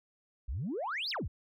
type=exponential two-way sweep; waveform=sine; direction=up then down; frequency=49.45 to 5400 to 49.45 Hz; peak=-32 dBFS; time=0.48-1.28 s; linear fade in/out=10 ms; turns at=1.1 s; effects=tanh soft clip ceiling -29 dBFS